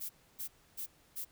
violet noise bursts, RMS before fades -40 dBFS, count 4, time 0-1.25 s, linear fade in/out 20 ms, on 95 ms, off 290 ms, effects pink hiss -66 dBFS RMS until 1.31 s

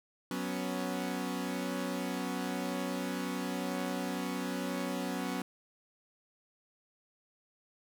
sawtooth chord, F# suspended fourth, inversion none, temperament equal with one note detuned, 185 / 246.9 / 278 Hz, F#3 / B3 / C#4, 0 / 0 / +5 cents, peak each -34 dBFS, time 0.31-5.42 s, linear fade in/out 2 ms, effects none

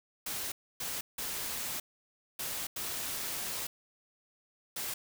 white noise bursts at uneven times, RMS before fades -37 dBFS, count 6, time 0.26-0.52 / 0.8-1.01 / 1.18-1.8 / 2.39-2.67 / 2.76-3.67 / 4.76-4.94 s, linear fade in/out 5 ms, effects none

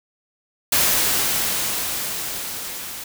white noise with level ramp, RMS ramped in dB -17 to -33 dBFS, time 0.72-3.04 s, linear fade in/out 5 ms, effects none

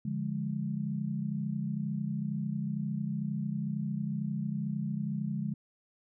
sine chord, D diminished, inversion none, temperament equal with one note detuned, 145.57 / 174.61 / 207.7 Hz, D3 / F3 / Ab3, -15 / 0 / 0 cents, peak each -35 / -37 / -34 dBFS, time 0.05-5.54 s, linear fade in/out 5 ms, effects none

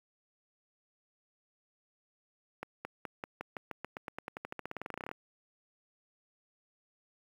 accelerating click train, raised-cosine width 0.5 ms, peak -23 dBFS, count 29, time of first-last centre 2.63-5.114 s, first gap 220 ms, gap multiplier 0.92, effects high-pass 150 Hz 12 dB/octave + 9-bit

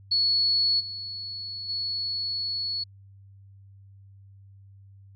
sine tone with level steps, 4390 Hz, C#8, 18 cents flat, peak -20 / -33 / -27 dBFS, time 0.11-2.84 s, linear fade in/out 10 ms, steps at 0.79 / 1.68 s, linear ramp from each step 20 ms, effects added 98 Hz sine -48 dBFS peak until 5.15 s

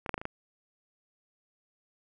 clicks, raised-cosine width 0.5 ms, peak -24 / -14 / -15 / -21 / -25 / -18 dBFS, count 6, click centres 0.062 / 0.093 / 0.142 / 0.179 / 0.215 / 0.254 s, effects none

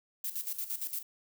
violet noise with tremolo, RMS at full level -35 dBFS, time 0.24-1.03 s, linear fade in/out 5 ms, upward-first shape square, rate 8.7 Hz, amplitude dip 70%, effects none

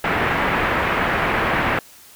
white low-pass noise, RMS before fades -20 dBFS, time 0.04-1.79 s, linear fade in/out 2 ms, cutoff 2100 Hz, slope 24 dB/octave, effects white hiss -46 dBFS RMS until 2.15 s

